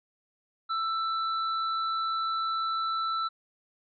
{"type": "tone", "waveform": "square", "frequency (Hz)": 1327, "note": "E6", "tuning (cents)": 11, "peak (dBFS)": -28, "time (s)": [0.69, 3.29], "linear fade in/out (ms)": 20, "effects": ["resampled to 11025 Hz"]}